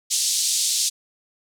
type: band-pass noise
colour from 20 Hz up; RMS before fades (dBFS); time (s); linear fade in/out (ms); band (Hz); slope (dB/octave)
white; -22; 0.1-0.9; 20; 3800 to 8700; 24
effects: none